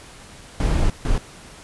brown noise bursts at uneven times, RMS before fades -18 dBFS, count 2, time 0.6-0.9 / 1.05-1.18 s, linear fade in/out 2 ms, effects pink hiss -43 dBFS RMS until 1.63 s + resampled to 24000 Hz

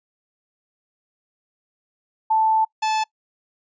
sine / 45% pulse tone pair in turn, 880 / 870.4 Hz, A5 / A5, 0 / -19 cents, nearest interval unison, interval 19 cents, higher first, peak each -15 / -19 dBFS, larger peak first, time 2.3-2.65 / 2.82-3.04 s, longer first, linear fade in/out 10 ms, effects noise-tail reverb RT60 0.1 s tail -23 dB re dry + resampled to 16000 Hz

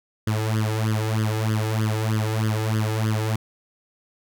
sawtooth tone with flanger, 109.1 Hz, A2, 14 cents flat, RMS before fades -23 dBFS, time 0.27-3.36 s, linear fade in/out 5 ms, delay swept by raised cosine 0.61 to 2.41 ms, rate 3.2 Hz, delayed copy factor +1, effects none

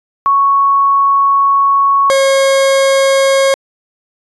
sine / 40% pulse tone pair in turn, 1108.7 / 542.9 Hz, C#6 / C#5, 0 / -36 cents, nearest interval octave, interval 1236 cents, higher first, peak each -7 dBFS, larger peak neither, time 0.26-2.1 / 2.1-3.54 s, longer first, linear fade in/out 0 ms, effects resampled to 24000 Hz

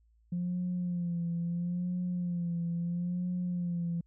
sine tone with vibrato, 174.61 Hz, F3, in tune, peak -29 dBFS, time 0.32-4.01 s, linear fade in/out 5 ms, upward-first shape sine, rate 0.75 Hz, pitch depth 49 cents each way, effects tanh soft clip ceiling -26 dBFS + added 56 Hz sine -63 dBFS peak until 4.06 s

